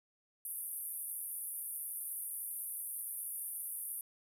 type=band-pass noise; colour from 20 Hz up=pink; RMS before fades=-42 dBFS; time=0.45-4.01 s; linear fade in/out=2 ms; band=9400 to 14000 Hz; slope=96 dB/octave; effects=none